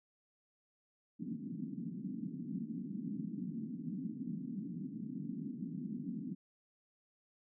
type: band-pass noise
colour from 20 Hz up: white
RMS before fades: -42 dBFS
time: 1.19-6.35 s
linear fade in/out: 20 ms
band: 160 to 270 Hz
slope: 48 dB/octave
effects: none